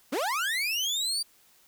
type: linear sweep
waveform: 30% pulse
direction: up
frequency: 219.6 to 4714 Hz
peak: -24 dBFS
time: 0.12-1.23 s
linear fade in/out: 10 ms
effects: white hiss -61 dBFS RMS until 1.67 s